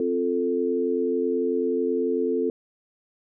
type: chord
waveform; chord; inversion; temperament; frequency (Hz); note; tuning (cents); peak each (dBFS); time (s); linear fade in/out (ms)
sine; F major; second; equal; 261.6 / 349.2 / 440; C4 / F4 / A4; 0 / 0 / 0; -27 / -27 / -24; 0-2.5; 2
effects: none

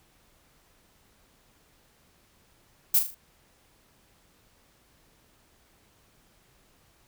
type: noise with echo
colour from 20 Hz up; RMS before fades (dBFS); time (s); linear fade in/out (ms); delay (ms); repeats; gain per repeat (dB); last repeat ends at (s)
violet; -20; 2.94-2.99; 5; 39; 4; -7; 3.146
effects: pink hiss -63 dBFS RMS until 7.07 s

